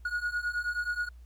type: beating tone pair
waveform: triangle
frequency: 1443 / 1452.4 Hz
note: F#6 / F#6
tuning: -44 / -33 cents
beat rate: 9.4 Hz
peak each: -32 / -30 dBFS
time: 0.05-1.09 s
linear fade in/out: 5 ms
effects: added 60 Hz sine -47 dBFS peak until 1.25 s + pink hiss -70 dBFS RMS until 1.25 s